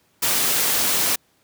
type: noise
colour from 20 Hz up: white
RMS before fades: -20 dBFS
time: 0.22-1.16 s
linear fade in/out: 10 ms
effects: pink hiss -62 dBFS RMS until 1.43 s + high-pass 100 Hz 12 dB/octave